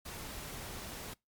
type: noise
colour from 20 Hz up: pink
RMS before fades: -44 dBFS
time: 0.05-1.14 s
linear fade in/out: 10 ms
effects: noise-tail reverb RT60 0.2 s tail -24 dB re dry + MP3 96 kbps